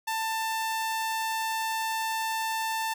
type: tone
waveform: sawtooth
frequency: 890 Hz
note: A5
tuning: 20 cents sharp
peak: -24 dBFS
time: 0.07-2.94 s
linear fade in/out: 10 ms
effects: none